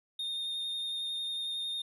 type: tone with vibrato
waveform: triangle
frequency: 3667 Hz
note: A#7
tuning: 29 cents flat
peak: -32 dBFS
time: 0.19-1.82 s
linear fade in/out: 5 ms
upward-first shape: sine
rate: 11 Hz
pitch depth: 14 cents each way
effects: none